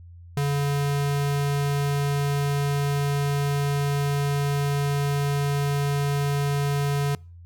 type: tone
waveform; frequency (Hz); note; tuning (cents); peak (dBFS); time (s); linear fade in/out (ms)
square; 142.3; C#3; +46; -22; 0.37-7.15; 2
effects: noise-tail reverb RT60 0.4 s tail -26 dB re dry + added 86 Hz sine -42 dBFS peak until 7.45 s